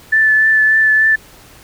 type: tone with vibrato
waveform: sine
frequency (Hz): 1751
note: A6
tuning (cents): -9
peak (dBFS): -8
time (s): 0.12-1.16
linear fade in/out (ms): 10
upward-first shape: triangle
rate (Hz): 3.4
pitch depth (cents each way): 18
effects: pink hiss -42 dBFS RMS until 1.63 s